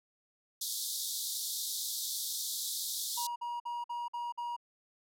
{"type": "band-pass noise", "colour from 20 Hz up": "pink", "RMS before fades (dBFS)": -37, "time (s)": [0.61, 3.27], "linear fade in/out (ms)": 5, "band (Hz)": [3500, 16000], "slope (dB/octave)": 96}
{"type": "tone bursts", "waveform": "triangle", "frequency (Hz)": 954, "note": "A#5", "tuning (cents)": 40, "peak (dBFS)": -33, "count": 6, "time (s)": [3.17, 4.565], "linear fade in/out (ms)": 10, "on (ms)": 190, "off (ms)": 51}
{"effects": []}